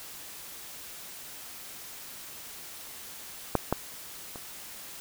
clicks, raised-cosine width 1 ms, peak -8 / -10 / -26 dBFS, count 3, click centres 3.553 / 3.726 / 4.358 s, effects white hiss -44 dBFS RMS until 5 s

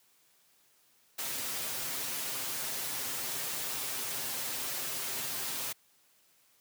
white noise with comb filter, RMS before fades -36 dBFS, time 1.18-5.73 s, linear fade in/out 10 ms, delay 7.6 ms, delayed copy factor +0.65, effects white hiss -67 dBFS RMS until 6.6 s + high-pass 100 Hz 12 dB/octave

